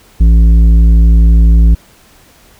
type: tone with tanh clipping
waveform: sine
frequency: 56 Hz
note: A1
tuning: 31 cents sharp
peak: -4 dBFS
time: 0.2-1.75 s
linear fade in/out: 10 ms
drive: 9 dB
effects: pink hiss -44 dBFS RMS until 2.59 s